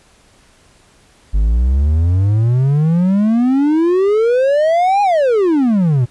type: exponential two-way sweep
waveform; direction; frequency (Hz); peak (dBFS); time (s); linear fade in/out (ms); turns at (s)
triangle; up then down; 49 to 830.6 to 115.7; -8; 1.33-6.06; 20; 5.02
effects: pink hiss -50 dBFS RMS until 6.1 s + resampled to 24000 Hz